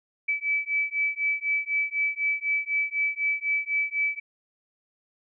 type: beating tone pair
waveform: sine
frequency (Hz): 2300 / 2304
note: D7 / D7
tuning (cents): -37 / -34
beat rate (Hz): 4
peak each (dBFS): -27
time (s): 0.28-4.2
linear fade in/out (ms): 10
effects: none